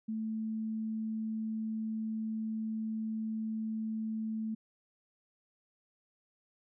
sine tone, 220 Hz, A3, in tune, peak -33 dBFS, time 0.08-4.55 s, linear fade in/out 10 ms, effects none

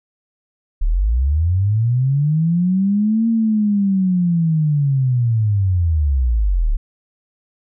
sine linear two-way sweep, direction up then down, 32.7 to 230 to 32.7 Hz, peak -13 dBFS, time 0.81-6.77 s, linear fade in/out 10 ms, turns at 3.28 s, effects none

